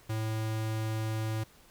square tone, 110 Hz, A2, in tune, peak -31 dBFS, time 0.09-1.44 s, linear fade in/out 10 ms, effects pink hiss -59 dBFS RMS until 1.7 s

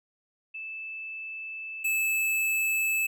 sine / square tone pair in turn, 2630 / 2615 Hz, E7 / E7, -5 / -15 cents, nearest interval unison, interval 10 cents, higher first, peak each -35 / -25 dBFS, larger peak second, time 0.54-1.84 / 1.84-3.07 s, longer first, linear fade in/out 10 ms, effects none

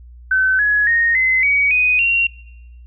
sine tone with pitch steps, 1526 / 1683.5 / 1857.1 / 2049 / 2260 / 2493 / 2751 Hz, G6 / G#6 / A#6 / C7 / C#7 / D#7 / F7, -47 / +23 / -7 / -37 / +33 / +3 / -27 cents, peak -12 dBFS, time 0.31-2.27 s, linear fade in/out 5 ms, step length 280 ms, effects noise-tail reverb RT60 0.9 s tail -22 dB re dry + added 60 Hz sine -37 dBFS peak until 2.86 s

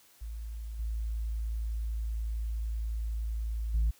sine tone with level steps, 55.4 Hz, A1, 13 cents sharp, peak -36 / -30 / -22 dBFS, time 0.21-3.91 s, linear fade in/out 10 ms, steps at 0.79 / 3.74 s, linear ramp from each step 5 ms, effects tanh soft clip ceiling -22 dBFS + white hiss -61 dBFS RMS until 3.99 s

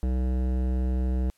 sine tone with hard clipping, 63.4 Hz, B1, 46 cents sharp, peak -25 dBFS, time 0.03-1.3 s, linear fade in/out 0 ms, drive 15 dB, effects white hiss -67 dBFS RMS until 1.37 s + low-pass 12000 Hz 12 dB/octave

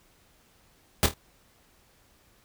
pink noise with echo, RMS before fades -20 dBFS, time 1.03-1.06 s, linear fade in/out 0 ms, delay 26 ms, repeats 3, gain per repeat -9 dB, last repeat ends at 1.138 s, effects pink hiss -62 dBFS RMS until 2.44 s

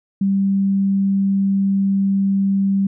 sine tone, 195.9 Hz, G3, 1 cent flat, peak -14 dBFS, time 0.21-2.87 s, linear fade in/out 5 ms, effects none

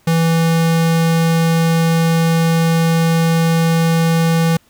square tone, 164.81 Hz, E3, in tune, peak -12 dBFS, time 0.07-4.57 s, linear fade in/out 5 ms, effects pink hiss -54 dBFS RMS until 4.69 s

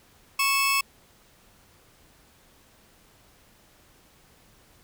sawtooth tone pair together, 1102 / 2621 Hz, C#6 / E7, -11 / -11 cents, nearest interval octave + minor third, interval 1500 cents, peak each -21 / -20 dBFS, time 0.39-0.81 s, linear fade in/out 5 ms, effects pink hiss -58 dBFS RMS until 4.83 s

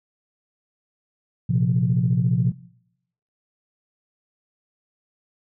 sine chord, Bb suspended second, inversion none, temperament equal, 116.54 / 130.81 / 174.61 Hz, Bb2 / C3 / F3, 0 / 0 / 0 cents, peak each -22 / -20 / -21 dBFS, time 1.49-2.52 s, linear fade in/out 10 ms, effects noise-tail reverb RT60 0.8 s tail -20 dB re dry + tanh soft clip ceiling -9 dBFS

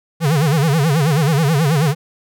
square tone with vibrato, 151 Hz, D3, 48 cents sharp, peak -13 dBFS, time 0.2-1.95 s, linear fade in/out 50 ms, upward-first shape sine, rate 9.3 Hz, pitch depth 190 cents each way, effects none

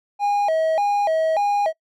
triangle tone with vibrato, 723 Hz, F#5, 40 cents flat, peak -15 dBFS, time 0.19-1.73 s, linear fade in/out 50 ms, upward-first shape square, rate 1.7 Hz, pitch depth 210 cents each way, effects noise-tail reverb RT60 0.1 s tail -23 dB re dry

